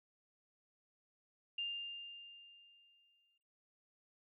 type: tone with exponential decay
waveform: sine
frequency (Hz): 2801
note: F7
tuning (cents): +4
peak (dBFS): -36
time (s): 1.58-3.38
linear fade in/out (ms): 5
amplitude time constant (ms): 390
effects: noise-tail reverb RT60 0.5 s tail -20 dB re dry